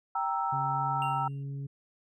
sine chord, E diminished, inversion first, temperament equal, 784 / 932.3 / 1318.5 Hz, G5 / Bb5 / E6, 0 / 0 / 0 cents, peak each -32 dBFS, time 0.15-1.28 s, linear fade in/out 5 ms
harmonic tone, 138.9 Hz, C#3, 4 cents sharp, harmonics 1 / 2 / 3, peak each -34 / -49 / -54 dBFS, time 0.52-1.67 s, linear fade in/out 10 ms
triangle tone with exponential decay, 2776 Hz, F7, 11 cents flat, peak -34 dBFS, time 1.02-1.43 s, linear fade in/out 1 ms, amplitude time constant 88 ms
effects none

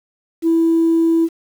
sine tone, 329.6 Hz, E4, in tune, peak -10 dBFS, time 0.42-1.29 s, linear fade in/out 50 ms, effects tanh soft clip ceiling -8 dBFS + 7-bit

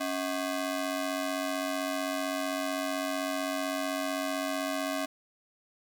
sawtooth ring-modulated tone, 457.7 Hz, A#4, 32 cents flat, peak -23 dBFS, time 0-5.06 s, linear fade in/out 10 ms, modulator 181 Hz, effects none

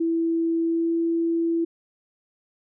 sine tone with pitch glide, 330.8 to 333.3 Hz, E4 to E4, +6 to +19 cents, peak -20 dBFS, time 0-1.65 s, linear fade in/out 10 ms, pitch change +13 cents, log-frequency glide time 0.62-0.93 s, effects none

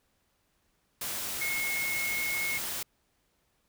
sine tone in noise, 2171 Hz, C#7, 37 cents flat, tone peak -30 dBFS, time 1.41-2.58 s, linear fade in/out 5 ms, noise white, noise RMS -35 dBFS, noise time 1.01-2.83 s, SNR +2 dB, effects pink hiss -73 dBFS RMS until 3.68 s

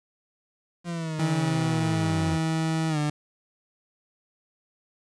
40% pulse linear sweep, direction down, 174.61 to 83.1 Hz, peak -28 dBFS, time 0.84-2.39 s, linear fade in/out 50 ms
30% pulse tone with pitch glide, 160.7 to 149.07 Hz, E3 to D3, -44 to +26 cents, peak -21 dBFS, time 1.19-3.1 s, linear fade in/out 5 ms, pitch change -130 cents, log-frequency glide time 2.89-2.98 s
effects resampled to 22050 Hz + 9-bit

